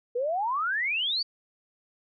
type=exponential sweep; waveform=sine; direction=up; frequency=466.2 to 4699 Hz; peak=-25 dBFS; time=0.15-1.23 s; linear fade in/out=10 ms; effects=none